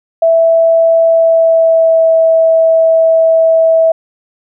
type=tone with pitch glide; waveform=sine; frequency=659 to 651.4 Hz; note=E5 to E5; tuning=-1 to -21 cents; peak=-5 dBFS; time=0.22-3.92 s; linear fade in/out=5 ms; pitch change=-20 cents; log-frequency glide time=1.06-2.09 s; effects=none